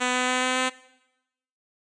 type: tone with pitch steps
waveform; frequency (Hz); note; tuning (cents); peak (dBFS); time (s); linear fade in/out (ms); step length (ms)
5% pulse; 250 / 251.7 / 253.5 / 255.3 / 257; B3 / B3 / B3 / C4 / C4; +21 / +33 / +45 / -42 / -31; -11; 0-0.7; 20; 140
effects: noise-tail reverb RT60 0.9 s tail -19 dB re dry + resampled to 22050 Hz